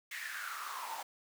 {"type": "noise with high-pass filter sweep", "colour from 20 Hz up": "pink", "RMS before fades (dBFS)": -42, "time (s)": [0.11, 1.03], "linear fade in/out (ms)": 5, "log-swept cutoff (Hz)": [2000, 810], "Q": 6.5, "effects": []}